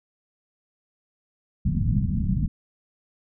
white low-pass noise, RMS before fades -23 dBFS, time 1.65-2.48 s, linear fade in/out 10 ms, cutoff 210 Hz, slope 48 dB/octave, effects none

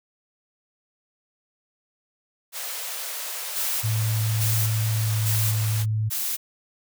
white high-pass noise, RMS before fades -32 dBFS, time 2.52-5.86 s, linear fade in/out 50 ms, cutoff 460 Hz, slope 48 dB/octave
blue noise bursts, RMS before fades -27 dBFS, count 4, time 3.55-6.37 s, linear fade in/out 20 ms, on 270 ms, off 580 ms
sine tone with pitch glide, 110 to 108.61 Hz, A2 to A2, 0 to -22 cents, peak -21 dBFS, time 3.83-6.1 s, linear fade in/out 20 ms, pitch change -22 cents, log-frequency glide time 5.03-5.08 s
effects none

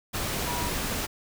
sine tone in noise, 965 Hz, B5, 40 cents flat, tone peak -33 dBFS, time 0.46-0.7 s, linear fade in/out 20 ms, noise pink, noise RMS -30 dBFS, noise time 0.13-1.07 s, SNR -6 dB, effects none

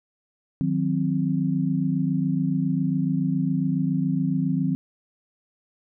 sine chord, C diminished, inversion first, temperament equal with one note detuned, 155.56 / 182.77 / 261.6 Hz, Eb3 / Gb3 / C4, 0 / -21 / 0 cents, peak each -25 dBFS, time 0.61-4.75 s, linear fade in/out 0 ms, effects none

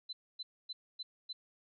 sine tone bursts, 4035 Hz, B7, 36 cents sharp, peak -39 dBFS, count 5, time 0.09-1.33 s, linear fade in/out 10 ms, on 40 ms, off 260 ms, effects none

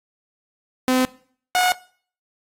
sawtooth tone pair in turn, 256.2 / 728.4 Hz, C4 / F#5, -36 / -27 cents, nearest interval octave + tritone, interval 1809 cents, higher second, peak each -12 dBFS, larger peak neither, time 0.88-1.05 / 1.55-1.72 s, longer neither, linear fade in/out 0 ms, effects noise-tail reverb RT60 0.5 s tail -20 dB re dry + AAC 48 kbps

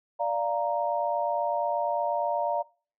sine chord, Bb major, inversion first, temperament equal with one note detuned, 587.3 / 695.6 / 932.3 Hz, D5 / F5 / Bb5, 0 / -7 / 0 cents, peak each -29 dBFS, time 0.19-2.63 s, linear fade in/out 20 ms, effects noise-tail reverb RT60 0.4 s tail -23 dB re dry

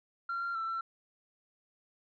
sine tone with pitch steps, 1375 / 1383 / 1334 / 1346 Hz, F6 / F6 / E6 / E6, -27 / -17 / +20 / +36 cents, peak -31 dBFS, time 0.29-0.81 s, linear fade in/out 5 ms, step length 130 ms, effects tanh soft clip ceiling -30 dBFS

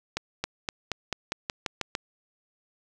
accelerating click train, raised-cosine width 0.2 ms, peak -11 dBFS, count 10, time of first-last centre 0.17-1.951 s, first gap 270 ms, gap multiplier 0.92, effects none

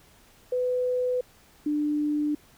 sine tone pair in turn, 500 / 297.3 Hz, B4 / D4, +21 / +21 cents, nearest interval major sixth, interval 900 cents, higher first, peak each -23 dBFS, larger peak neither, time 0.52-1.21 / 1.66-2.35 s, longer neither, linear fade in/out 5 ms, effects pink hiss -57 dBFS RMS until 2.57 s

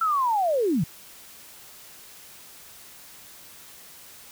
sine linear sweep, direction down, 1355 to 132.5 Hz, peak -20 dBFS, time 0.01-0.84 s, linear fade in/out 5 ms, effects white hiss -47 dBFS RMS until 4.31 s

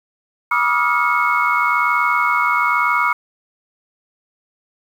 sine tone cluster, 969 / 1176 / 1257 / 1404 / 2196 Hz, B5 / D6 / D#6 / F6 / C#7, -33 / +2 / +17 / +9 / -17 cents, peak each -20 dBFS, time 0.51-3.13 s, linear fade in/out 5 ms, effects tanh soft clip ceiling -3 dBFS + 7-bit

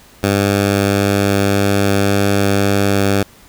10% pulse tone, 99.8 Hz, G2, 32 cents sharp, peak -4 dBFS, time 0.23-3.23 s, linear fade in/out 5 ms, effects pink hiss -45 dBFS RMS until 3.48 s

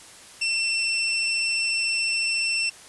25% pulse tone, 2693 Hz, E7, 36 cents sharp, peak -18 dBFS, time 0.41-2.7 s, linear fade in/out 10 ms, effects white hiss -46 dBFS RMS until 2.88 s + resampled to 24000 Hz

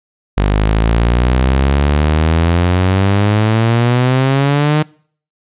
sawtooth exponential sweep, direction up, 49 to 154.4 Hz, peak -6 dBFS, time 0.37-4.83 s, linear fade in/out 10 ms, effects noise-tail reverb RT60 0.5 s tail -24 dB re dry + resampled to 8000 Hz

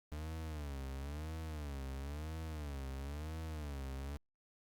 40% pulse tone with vibrato, 73.42 Hz, D2, in tune, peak -40 dBFS, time 0.12-4.17 s, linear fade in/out 0 ms, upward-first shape sine, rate 0.99 Hz, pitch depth 160 cents each way, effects Opus 48 kbps

